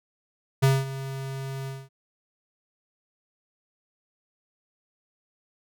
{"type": "tone with ADSR envelope", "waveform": "square", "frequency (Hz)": 134.9, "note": "C#3", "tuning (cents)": -47, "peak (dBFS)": -16, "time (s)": [0.62, 1.89], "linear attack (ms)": 17, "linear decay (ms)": 210, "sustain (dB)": -16, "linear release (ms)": 220, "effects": []}